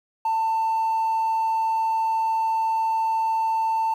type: tone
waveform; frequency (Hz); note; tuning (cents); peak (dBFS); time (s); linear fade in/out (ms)
triangle; 893; A5; +25; -17; 0.25-3.94; 5
effects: tanh soft clip ceiling -16 dBFS + 9-bit